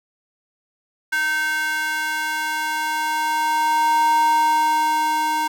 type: tone with high-pass filter sweep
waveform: square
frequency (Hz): 309.9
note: D#4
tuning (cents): -7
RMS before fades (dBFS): -20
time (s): 1.12-5.48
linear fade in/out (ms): 10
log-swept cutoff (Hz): 1500 to 750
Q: 5
effects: none